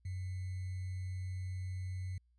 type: tone with sample-and-hold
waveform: sine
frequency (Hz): 92.5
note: F#2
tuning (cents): 0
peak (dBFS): -37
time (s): 0.05-2.18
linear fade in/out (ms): 5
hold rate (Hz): 2100
effects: added 60 Hz sine -68 dBFS peak until 2.38 s + resampled to 24000 Hz

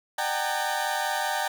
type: tone cluster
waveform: 30% pulse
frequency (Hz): 603 / 756 / 801 / 917 / 1735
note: D5 / F#5 / G5 / A#5 / A6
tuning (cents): +46 / +37 / +37 / -29 / -25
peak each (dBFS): -32 / -28 / -28 / -29 / -35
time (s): 0.18-1.48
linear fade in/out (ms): 5
effects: none

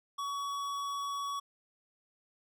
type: tone with tanh clipping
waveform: sine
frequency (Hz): 1127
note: C#6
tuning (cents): +28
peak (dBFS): -36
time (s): 0.18-1.4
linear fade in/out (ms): 10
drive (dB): 17
effects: none

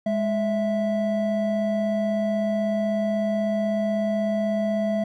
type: tone pair together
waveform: triangle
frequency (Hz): 207.7 / 659.3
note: G#3 / E5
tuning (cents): 0 / 0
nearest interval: octave + minor sixth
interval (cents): 2000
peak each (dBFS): -22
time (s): 0.06-5.04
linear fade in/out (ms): 5
effects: none

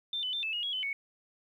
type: tone with pitch steps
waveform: sine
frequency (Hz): 3574 / 3010 / 3571 / 2624 / 2875 / 3321 / 3035 / 2220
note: A7 / F#7 / A7 / E7 / F7 / G#7 / F#7 / C#7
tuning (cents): +26 / +29 / +25 / -9 / +50 / -1 / +43 / +2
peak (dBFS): -31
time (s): 0.13-0.93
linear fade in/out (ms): 2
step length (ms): 100
effects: 11-bit

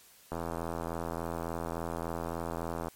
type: click train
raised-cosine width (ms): 1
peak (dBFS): -21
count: 215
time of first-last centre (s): 0.32-2.883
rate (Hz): 83.5
effects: white hiss -58 dBFS RMS until 2.95 s + MP3 64 kbps

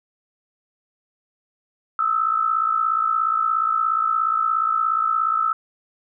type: tone pair together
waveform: sine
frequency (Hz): 1261.5 / 1318.5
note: D#6 / E6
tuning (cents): +23 / 0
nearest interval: minor second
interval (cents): 77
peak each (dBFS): -23 / -19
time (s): 1.99-5.53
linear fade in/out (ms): 2
effects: none

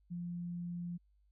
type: tone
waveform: sine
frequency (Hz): 173.9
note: F3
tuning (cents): -7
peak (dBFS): -38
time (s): 0.1-0.98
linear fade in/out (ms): 20
effects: added 50 Hz sine -67 dBFS peak until 1.31 s

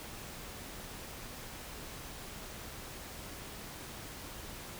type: silence
effects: pink hiss -46 dBFS RMS until 4.79 s

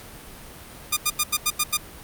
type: tone bursts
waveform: 5% pulse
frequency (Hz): 1212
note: D#6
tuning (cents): -46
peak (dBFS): -7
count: 7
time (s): 0.92-1.773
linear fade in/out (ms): 10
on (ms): 49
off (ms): 85
effects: pink hiss -42 dBFS RMS until 2.03 s + Opus 48 kbps

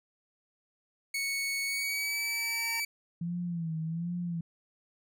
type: tone with pitch glide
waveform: sawtooth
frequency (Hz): 2217 to 2302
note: C#7 to D7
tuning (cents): 0 to -35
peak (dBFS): -27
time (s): 1.14-2.85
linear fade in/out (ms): 5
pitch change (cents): +65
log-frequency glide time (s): 1.65-2.19
type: tone with exponential growth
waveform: 25% pulse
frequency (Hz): 917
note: A#5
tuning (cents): -29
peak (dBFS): -34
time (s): 1.28-2.8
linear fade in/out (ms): 2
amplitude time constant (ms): 330
type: tone with vibrato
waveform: sine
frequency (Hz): 167.6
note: E3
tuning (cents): +29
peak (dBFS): -31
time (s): 3.21-4.41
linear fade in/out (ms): 5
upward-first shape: sine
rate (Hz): 1.3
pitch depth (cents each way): 86
effects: none

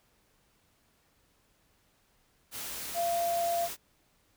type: tone in noise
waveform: sine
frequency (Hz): 686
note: F5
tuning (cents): -31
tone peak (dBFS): -27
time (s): 2.94-3.69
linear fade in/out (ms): 50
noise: white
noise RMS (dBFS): -39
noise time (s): 2.51-3.77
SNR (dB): +9
effects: pink hiss -69 dBFS RMS until 4.36 s

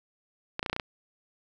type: clicks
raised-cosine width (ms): 0.3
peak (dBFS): -14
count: 7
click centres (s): 0.594 / 0.629 / 0.662 / 0.698 / 0.73 / 0.764 / 0.798
effects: none

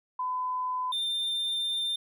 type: tone pair in turn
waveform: sine / triangle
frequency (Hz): 1009 / 3596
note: B5 / A7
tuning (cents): +37 / +37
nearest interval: octave + minor seventh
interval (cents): 2200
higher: second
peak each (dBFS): -28 / -26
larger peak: second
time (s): 0.19-0.92 / 0.92-1.96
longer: second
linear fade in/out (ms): 5
effects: none

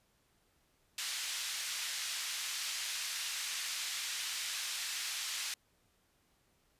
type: band-pass noise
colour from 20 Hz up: white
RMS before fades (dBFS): -39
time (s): 0.98-5.54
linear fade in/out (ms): 2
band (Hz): 1800 to 6300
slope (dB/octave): 12
effects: pink hiss -73 dBFS RMS until 6.79 s + resampled to 32000 Hz

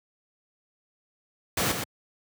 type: noise with echo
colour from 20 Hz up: pink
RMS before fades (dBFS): -25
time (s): 1.57-1.72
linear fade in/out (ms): 5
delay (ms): 120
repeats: 1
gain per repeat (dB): -6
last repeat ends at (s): 1.84
effects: high-pass 100 Hz 12 dB/octave

